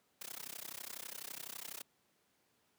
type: noise with amplitude modulation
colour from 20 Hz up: white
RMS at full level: -43 dBFS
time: 0.21-1.82 s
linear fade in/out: 5 ms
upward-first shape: sine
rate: 32 Hz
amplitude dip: 100%
effects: pink hiss -75 dBFS RMS until 2.78 s + high-pass 150 Hz 12 dB/octave